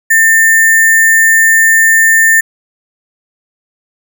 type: tone with sample-and-hold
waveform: sine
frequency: 1800 Hz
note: A6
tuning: 39 cents sharp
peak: -4 dBFS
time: 0.1-2.41 s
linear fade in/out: 10 ms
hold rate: 8820 Hz
effects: none